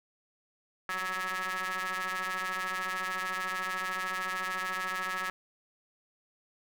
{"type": "ring-modulated tone", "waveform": "sawtooth", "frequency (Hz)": 187.1, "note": "F#3", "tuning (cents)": 20, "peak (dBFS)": -25, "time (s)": [0.89, 5.3], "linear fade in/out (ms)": 0, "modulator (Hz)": 1490, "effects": []}